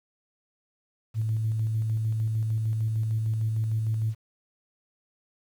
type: tone with tremolo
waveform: sine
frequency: 110.5 Hz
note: A2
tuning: 8 cents sharp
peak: -22 dBFS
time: 1.14-4.15 s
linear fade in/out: 50 ms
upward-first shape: square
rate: 6.6 Hz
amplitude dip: 25%
effects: tanh soft clip ceiling -18 dBFS + 9-bit